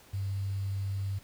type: tone with quantisation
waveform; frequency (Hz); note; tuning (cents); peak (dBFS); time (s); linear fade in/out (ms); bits
sine; 98; G2; 0; -30; 0.13-1.19; 10; 9
effects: pink hiss -57 dBFS RMS until 1.23 s